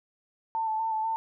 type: tone with vibrato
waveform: sine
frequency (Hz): 885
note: A5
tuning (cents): +10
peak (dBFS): -26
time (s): 0.55-1.16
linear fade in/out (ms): 0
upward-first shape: square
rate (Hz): 4.1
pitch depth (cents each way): 22
effects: none